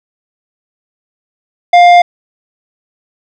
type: tone with tanh clipping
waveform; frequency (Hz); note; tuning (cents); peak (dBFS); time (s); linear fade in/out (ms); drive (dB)
triangle; 703; F5; +11; -3; 1.73-2.02; 5; 15
effects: none